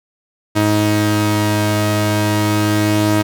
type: tone pair together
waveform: sawtooth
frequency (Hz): 105.39 / 315.8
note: G#2 / D#4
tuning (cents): +26 / +26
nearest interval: octave + perfect fifth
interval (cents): 1900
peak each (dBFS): -12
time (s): 0.55-3.23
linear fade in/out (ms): 20
effects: none